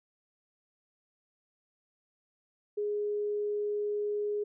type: tone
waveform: sine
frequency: 415.3 Hz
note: G#4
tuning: in tune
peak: -29 dBFS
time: 2.77-4.44 s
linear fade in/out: 10 ms
effects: none